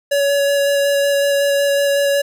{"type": "tone with vibrato", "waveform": "square", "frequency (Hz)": 564, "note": "C#5", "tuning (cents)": 30, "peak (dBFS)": -14, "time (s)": [0.11, 2.22], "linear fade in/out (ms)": 10, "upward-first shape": "square", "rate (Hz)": 5.4, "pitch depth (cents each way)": 8, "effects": []}